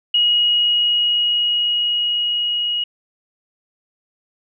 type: tone with level ramp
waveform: sine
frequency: 2894 Hz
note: F#7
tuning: 39 cents flat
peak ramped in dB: -12 to -18 dBFS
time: 0.14-2.84 s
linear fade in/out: 5 ms
effects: none